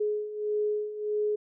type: beating tone pair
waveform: sine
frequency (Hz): 419.7 / 421.3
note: G#4 / G#4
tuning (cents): +18 / +25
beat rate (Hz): 1.6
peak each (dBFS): -33 / -28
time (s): 0-1.36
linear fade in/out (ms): 10
effects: none